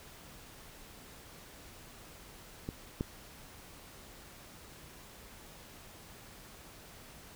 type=clicks; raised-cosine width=3 ms; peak=-24 / -19 dBFS; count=2; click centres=2.689 / 3.009 s; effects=pink hiss -53 dBFS RMS until 7.35 s